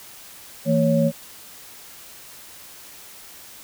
sine tone cluster, 162.7 / 227.4 / 554 Hz, E3 / A#3 / C#5, -22 / -43 / -1 cents, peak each -20 dBFS, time 0.65-1.12 s, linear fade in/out 50 ms, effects white hiss -43 dBFS RMS until 3.63 s

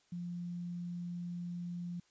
sine tone with quantisation, 174.6 Hz, F3, in tune, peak -38 dBFS, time 0.12-2 s, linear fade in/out 5 ms, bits 11, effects white hiss -71 dBFS RMS until 2.1 s + resampled to 16000 Hz

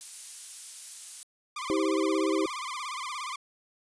violet noise, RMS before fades -36 dBFS, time 0.01-1.23 s, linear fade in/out 0 ms
sawtooth tone with vibrato, 1108.7 Hz, C#6, in tune, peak -30 dBFS, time 1.56-3.36 s, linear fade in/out 5 ms, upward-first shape sine, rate 17 Hz, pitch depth 170 cents each way
sine chord, C major, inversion first, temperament equal with one note detuned, 321.4 / 392 / 523.3 Hz, E4 / G4 / C5, -44 / 0 / 0 cents, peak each -27 / -28 / -33 dBFS, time 1.7-2.46 s, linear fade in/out 0 ms
effects resampled to 22050 Hz

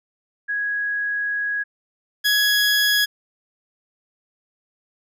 sine / 20% pulse tone pair in turn, 1661.2 / 1671.8 Hz, G#6 / G#6, 0 / +11 cents, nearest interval unison, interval 11 cents, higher second, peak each -21 / -11 dBFS, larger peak second, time 0.48-1.64 / 2.24-3.06 s, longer first, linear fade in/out 20 ms, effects none

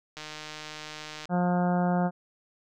click train, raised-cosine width 0.2 ms, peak -22 dBFS, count 167, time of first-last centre 0.17-1.255 s, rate 153 Hz
harmonic tone, 177.9 Hz, F3, 32 cents sharp, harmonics 1 / 2 / 3 / 4 / 5 / 6 / 7 / 8 / 9, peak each -24 / -36 / -33 / -30 / -36 / -44 / -42 / -41 / -46 dBFS, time 1.29-2.11 s, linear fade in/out 50 ms
effects none

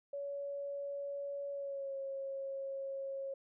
sine tone with pitch glide, 564 to 544.5 Hz, C#5 to C#5, +30 to -31 cents, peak -38 dBFS, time 0.13-3.34 s, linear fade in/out 5 ms, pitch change -61 cents, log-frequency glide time 1.52-1.96 s, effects none

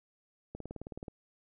click train, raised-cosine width 2 ms, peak -28 dBFS, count 11, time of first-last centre 0.55-1.082 s, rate 18.8 Hz, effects none

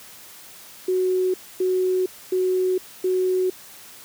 sine tone bursts, 370 Hz, F#4, in tune, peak -18 dBFS, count 4, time 0.88-3.5 s, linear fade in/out 5 ms, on 460 ms, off 260 ms, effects white hiss -44 dBFS RMS until 4.04 s + high-pass 80 Hz 12 dB/octave

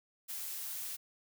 blue noise, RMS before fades -41 dBFS, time 0.28-0.97 s, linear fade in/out 20 ms, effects none

